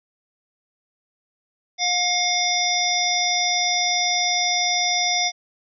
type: harmonic tone with a mistuned harmonic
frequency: 714 Hz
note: F5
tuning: 38 cents sharp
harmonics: 1 / 3 / 5 / 7 / 8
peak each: -25 / -25 / -25 / -25 / -25 dBFS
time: 1.78-5.32 s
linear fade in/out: 50 ms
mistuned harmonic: 7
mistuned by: +28 cents
effects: none